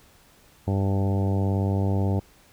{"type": "harmonic tone with a mistuned harmonic", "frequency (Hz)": 98, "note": "G2", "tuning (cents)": 0, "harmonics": [1, 2, 3, 4, 5, 6, 7, 8, 9], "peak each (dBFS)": [-22, -28, -32, -34, -36, -38, -39, -40, -41], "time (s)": [0.67, 2.2], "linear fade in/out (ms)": 10, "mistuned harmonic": 1, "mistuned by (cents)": -16, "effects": ["pink hiss -56 dBFS RMS until 2.52 s"]}